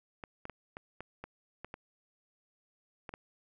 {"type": "clicks", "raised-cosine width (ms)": 0.5, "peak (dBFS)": -27, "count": 10, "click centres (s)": [0.238, 0.454, 0.497, 0.769, 1.006, 1.24, 1.646, 1.741, 3.092, 3.139], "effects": []}